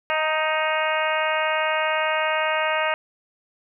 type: harmonic tone with a mistuned harmonic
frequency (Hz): 312.5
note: D#4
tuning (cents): +8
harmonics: 2 / 3 / 4 / 5 / 6 / 7 / 8 / 9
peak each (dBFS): -25 / -27 / -28 / -29 / -30 / -30 / -31 / -32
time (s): 0.1-2.94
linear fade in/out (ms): 0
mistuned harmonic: 3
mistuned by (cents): -15
effects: none